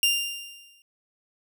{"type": "tone with exponential decay", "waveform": "sawtooth", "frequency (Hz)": 2794, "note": "F7", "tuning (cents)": 0, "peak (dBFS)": -14, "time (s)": [0.03, 0.82], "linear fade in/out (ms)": 1, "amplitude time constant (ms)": 170, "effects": []}